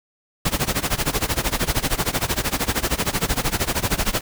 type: noise with tremolo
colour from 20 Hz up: pink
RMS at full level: -19 dBFS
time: 0.45-4.21 s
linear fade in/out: 5 ms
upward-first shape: sine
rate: 13 Hz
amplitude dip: 90%
effects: none